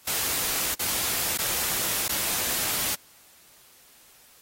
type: noise with dropouts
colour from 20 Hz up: white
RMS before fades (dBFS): -27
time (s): 0.07-2.95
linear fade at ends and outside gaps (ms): 5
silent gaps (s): 0.744-0.793 / 1.375-1.386 / 2.082-2.092
effects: white hiss -55 dBFS RMS until 4.41 s + AAC 48 kbps